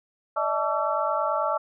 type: tone cluster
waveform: sine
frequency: 591 / 640 / 872 / 1141 / 1343 Hz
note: D5 / D#5 / A5 / C#6 / E6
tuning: +11 / +49 / -16 / +50 / +32 cents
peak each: -29 dBFS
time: 0.36-1.58 s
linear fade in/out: 10 ms
effects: none